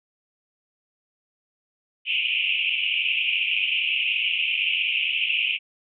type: band-pass noise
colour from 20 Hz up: pink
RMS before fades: -24 dBFS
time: 2.05-5.59 s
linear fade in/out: 50 ms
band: 2400 to 3000 Hz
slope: 96 dB/octave
effects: none